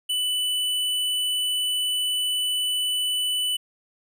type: tone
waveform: square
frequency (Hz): 2984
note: F#7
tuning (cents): +14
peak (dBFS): -23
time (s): 0.09-3.57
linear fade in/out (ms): 10
effects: none